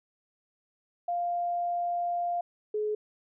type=tone pair in turn; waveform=sine; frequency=698.5 / 424.2 Hz; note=F5 / G#4; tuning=0 / +37 cents; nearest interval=major sixth; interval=863 cents; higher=first; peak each=-27 dBFS; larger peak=neither; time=1.08-2.41 / 2.74-2.95 s; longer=first; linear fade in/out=5 ms; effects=none